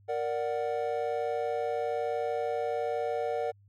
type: chord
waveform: triangle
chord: Bb augmented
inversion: none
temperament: equal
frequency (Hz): 466.2 / 587.3 / 740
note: Bb4 / D5 / F#5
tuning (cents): 0 / 0 / 0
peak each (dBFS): -30 / -32 / -32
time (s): 0.08-3.52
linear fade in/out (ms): 20
effects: added 100 Hz sine -57 dBFS peak until 3.68 s